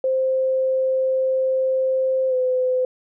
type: tone with pitch glide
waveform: sine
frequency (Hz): 523.3 to 509.3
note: C5 to C5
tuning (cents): 0 to -47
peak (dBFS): -17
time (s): 0.04-2.85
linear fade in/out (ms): 2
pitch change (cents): -47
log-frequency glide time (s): 2.29-2.34
effects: none